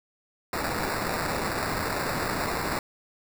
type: noise with sample-and-hold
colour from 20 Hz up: white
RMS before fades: -29 dBFS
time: 0.53-2.79 s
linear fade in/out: 2 ms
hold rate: 3150 Hz
effects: none